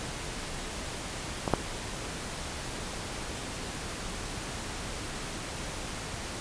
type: clicks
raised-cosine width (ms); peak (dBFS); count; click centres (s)
1; -14 / -7; 2; 1.478 / 1.537
effects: pink hiss -37 dBFS RMS until 6.4 s + resampled to 22050 Hz